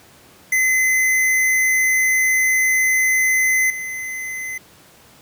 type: tone with level steps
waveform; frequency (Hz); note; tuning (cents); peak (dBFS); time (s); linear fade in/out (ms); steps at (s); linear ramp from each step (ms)
square; 2042; C7; -43; -15 / -26; 0.52-4.58; 5; 3.7; 2
effects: pink hiss -48 dBFS RMS until 5.21 s + high-pass 80 Hz 12 dB/octave